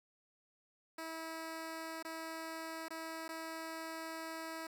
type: tone with dropouts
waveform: 10% pulse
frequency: 324 Hz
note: E4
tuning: 30 cents flat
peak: -34 dBFS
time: 0.98-4.67 s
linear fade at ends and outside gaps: 5 ms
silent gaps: 2.027-2.048 / 2.884-2.905 / 3.281-3.289 s
effects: 11-bit